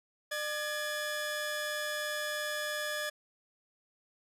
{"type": "tone pair together", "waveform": "sawtooth", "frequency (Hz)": [600, 1697.1], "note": ["D5", "G#6"], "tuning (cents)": [37, 37], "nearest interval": "octave + tritone", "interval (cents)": 1800, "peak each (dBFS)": [-33, -32], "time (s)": [0.31, 3.1], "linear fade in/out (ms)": 10, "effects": ["resampled to 32000 Hz"]}